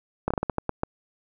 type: slowing click train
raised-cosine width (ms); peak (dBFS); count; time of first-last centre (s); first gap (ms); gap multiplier
1; -10; 9; 0.28-0.834; 25; 1.28
effects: none